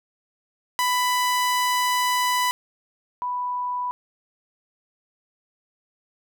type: tone pair in turn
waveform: sawtooth / sine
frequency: 994 / 988.3 Hz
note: B5 / B5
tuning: +11 / +1 cents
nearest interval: unison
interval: 10 cents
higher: first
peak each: -16 / -24 dBFS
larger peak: first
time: 0.79-2.51 / 3.22-3.91 s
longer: first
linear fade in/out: 0 ms
effects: none